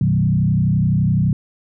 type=tone with frequency modulation; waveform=sine; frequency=148 Hz; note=D3; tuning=14 cents sharp; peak=-13 dBFS; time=0.01-1.33 s; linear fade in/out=2 ms; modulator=31.8 Hz; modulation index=1.5; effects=none